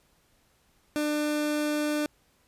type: tone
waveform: 30% pulse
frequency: 298.9 Hz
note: D4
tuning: 31 cents sharp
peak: -23 dBFS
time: 0.96-2.06 s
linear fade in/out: 0 ms
effects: pink hiss -66 dBFS RMS until 2.47 s + resampled to 32000 Hz